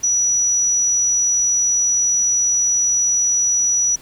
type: tone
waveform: sine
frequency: 5870 Hz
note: F#8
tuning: 15 cents flat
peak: -14 dBFS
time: 0.03-3.96 s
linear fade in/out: 10 ms
effects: pink hiss -44 dBFS RMS until 4.01 s